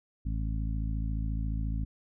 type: harmonic tone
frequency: 54.3 Hz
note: A1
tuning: 22 cents flat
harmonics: 1 / 2 / 3 / 4 / 5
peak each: -30 / -36 / -40 / -42 / -44 dBFS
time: 0.25-1.85 s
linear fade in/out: 10 ms
effects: none